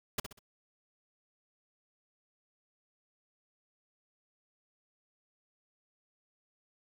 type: noise with echo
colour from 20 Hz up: pink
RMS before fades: -32 dBFS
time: 0.18-0.2 s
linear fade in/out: 5 ms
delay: 64 ms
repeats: 3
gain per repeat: -9 dB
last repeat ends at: 0.392 s
effects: none